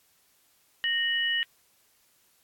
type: tone pair together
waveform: sine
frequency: 1854 / 2943 Hz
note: A#6 / F#7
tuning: -10 / -10 cents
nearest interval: minor sixth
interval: 800 cents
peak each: -27 dBFS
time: 0.84-1.43 s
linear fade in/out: 0 ms
effects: white hiss -65 dBFS RMS until 2.43 s + AAC 64 kbps